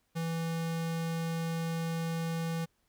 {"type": "tone", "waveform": "square", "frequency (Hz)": 165, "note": "E3", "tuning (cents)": 2, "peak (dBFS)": -32, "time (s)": [0.15, 2.66], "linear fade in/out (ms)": 20, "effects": ["pink hiss -75 dBFS RMS until 2.88 s"]}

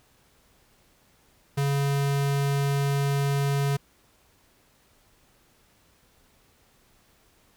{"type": "tone", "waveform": "square", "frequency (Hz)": 140.3, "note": "C#3", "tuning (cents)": 21, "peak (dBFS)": -23, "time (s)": [1.57, 3.77], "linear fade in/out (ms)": 10, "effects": ["pink hiss -62 dBFS RMS until 7.56 s"]}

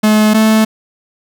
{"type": "tone pair in turn", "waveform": "45% pulse", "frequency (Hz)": [214.2, 218.8], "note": ["A3", "A3"], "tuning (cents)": [-46, -9], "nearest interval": "unison", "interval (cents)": 37, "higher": "second", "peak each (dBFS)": -7, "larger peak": "neither", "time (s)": [[0.03, 0.34], [0.34, 0.65]], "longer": "neither", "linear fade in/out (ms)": 10, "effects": []}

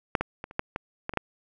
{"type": "clicks", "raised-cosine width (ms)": 0.5, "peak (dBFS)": [-7, -12, -20, -29, -10, -15, -15, -20, -9], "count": 9, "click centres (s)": [0.152, 0.21, 0.441, 0.511, 0.594, 0.761, 1.094, 1.137, 1.173], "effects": []}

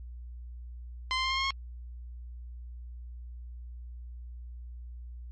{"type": "tone with pitch steps", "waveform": "15% pulse", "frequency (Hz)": [1035, 1044.6, 1054.3, 1064.1, 1074, 1083.9], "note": ["C6", "C6", "C6", "C6", "C6", "C#6"], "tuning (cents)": [-19, -3, 13, 29, 45, -39], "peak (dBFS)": -21, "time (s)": [1.11, 1.506], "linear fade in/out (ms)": 0, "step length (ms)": 66, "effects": ["added 60 Hz sine -40 dBFS peak until 5.31 s", "MP3 32 kbps"]}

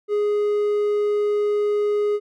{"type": "tone", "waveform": "triangle", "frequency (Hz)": 415.3, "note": "G#4", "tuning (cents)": 0, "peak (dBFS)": -16, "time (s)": [0.08, 2.2], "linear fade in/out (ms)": 50, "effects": []}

